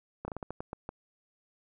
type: slowing click train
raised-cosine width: 1 ms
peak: -23 dBFS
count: 9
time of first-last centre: 0.25-0.891 s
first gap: 30 ms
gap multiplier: 1.27
effects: none